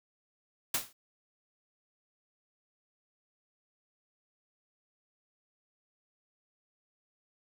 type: noise with exponential decay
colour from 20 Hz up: white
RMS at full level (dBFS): -26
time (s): 0.74-0.93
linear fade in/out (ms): 5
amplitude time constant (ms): 40
effects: none